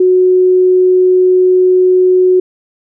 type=tone; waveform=sine; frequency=367.7 Hz; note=F#4; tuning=11 cents flat; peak=-5 dBFS; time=0-2.4 s; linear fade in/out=5 ms; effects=none